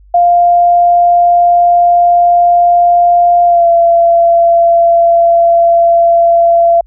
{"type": "tone with pitch glide", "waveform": "sine", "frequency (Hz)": [698.5, 680.2], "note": ["F5", "F5"], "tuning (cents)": [0, -46], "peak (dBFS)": -4, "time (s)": [0.14, 6.81], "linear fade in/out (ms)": 5, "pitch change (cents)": -46, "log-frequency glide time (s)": [3.45, 3.68], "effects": ["added 49 Hz sine -38 dBFS peak until 6.86 s"]}